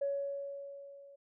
sine tone with level ramp, 560 Hz, C#5, 18 cents sharp, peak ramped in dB -29 to -53 dBFS, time 0.01-1.16 s, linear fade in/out 10 ms, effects tanh soft clip ceiling -25 dBFS

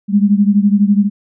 sine beating tone pair, 200.1 / 212.1 Hz, G3 / G#3, +36 / +37 cents, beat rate 12 Hz, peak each -10 / -13 dBFS, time 0.08-1.1 s, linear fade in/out 50 ms, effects none

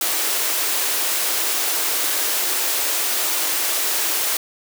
white high-pass noise, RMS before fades -21 dBFS, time 0.01-4.37 s, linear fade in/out 2 ms, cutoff 290 Hz, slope 48 dB/octave, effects none

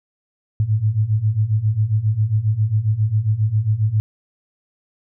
sine beating tone pair, 103.6 / 111 Hz, G#2 / A2, -4 / +16 cents, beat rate 7.4 Hz, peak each -20 / -17 dBFS, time 0.6-4 s, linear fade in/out 0 ms, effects none

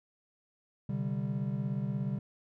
triangle chord, C suspended second, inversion none, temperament equal with one note detuned, 129.98 / 146.83 / 196 Hz, C3 / D3 / G3, -11 / 0 / 0 cents, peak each -33 / -34 / -33 dBFS, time 0.89-2.19 s, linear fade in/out 5 ms, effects none

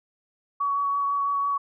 sine tone with vibrato, 1127 Hz, C#6, 28 cents sharp, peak -22 dBFS, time 0.6-1.58 s, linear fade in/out 10 ms, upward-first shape triangle, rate 6 Hz, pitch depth 15 cents each way, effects none

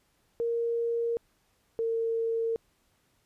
sine tone pair in turn, 466.2 / 455.8 Hz, A#4 / A#4, 0 / -39 cents, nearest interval unison, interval 39 cents, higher first, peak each -26 dBFS, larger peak neither, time 0.4-1.17 / 1.79-2.56 s, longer neither, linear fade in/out 0 ms, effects pink hiss -70 dBFS RMS until 3.25 s + resampled to 32000 Hz

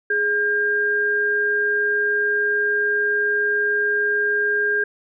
sine tone pair together, 416.8 / 1605 Hz, G#4 / G6, +6 / +40 cents, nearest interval octave + major seventh, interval 2334 cents, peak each -24 / -18 dBFS, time 0.1-4.84 s, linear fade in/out 5 ms, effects none

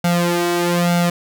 sawtooth tone with flanger, 173.7 Hz, F3, 9 cents flat, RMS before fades -17 dBFS, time 0.04-1.1 s, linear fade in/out 5 ms, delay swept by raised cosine 1.4 to 2.7 ms, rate 1.1 Hz, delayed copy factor +0.85, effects none

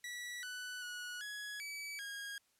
sawtooth tone with pitch steps, 1946 / 1491 / 1463 / 1678 / 2292 / 1634 Hz, B6 / F#6 / F#6 / G#6 / D7 / G#6, -26 / +13 / -20 / +17 / -43 / -29 cents, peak -39 dBFS, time 0.04-2.38 s, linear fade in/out 2 ms, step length 390 ms, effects white hiss -75 dBFS RMS until 2.59 s + low-pass 12000 Hz 12 dB/octave

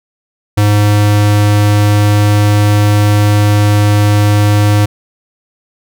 square tone, 103.83 Hz, G#2, in tune, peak -7 dBFS, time 0.57-4.86 s, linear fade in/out 10 ms, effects none

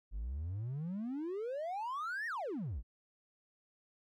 triangle exponential two-way sweep, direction up then down, 46.47 to 1900 to 46.47 Hz, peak -34 dBFS, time 0.11-2.83 s, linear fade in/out 50 ms, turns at 2.27 s, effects tanh soft clip ceiling -31 dBFS

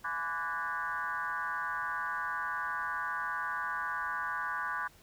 sine tone with frequency modulation, 1318.5 Hz, E6, in tune, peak -32 dBFS, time 0.04-4.88 s, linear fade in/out 10 ms, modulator 158 Hz, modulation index 2.4, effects pink hiss -60 dBFS RMS until 5.02 s

